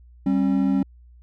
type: tone pair together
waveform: triangle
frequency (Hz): 194.9 / 270.3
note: G3 / C#4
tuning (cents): -10 / -44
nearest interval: tritone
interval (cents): 566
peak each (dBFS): -19 / -18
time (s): 0.26-0.83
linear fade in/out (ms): 5
effects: added 60 Hz sine -46 dBFS peak until 1.22 s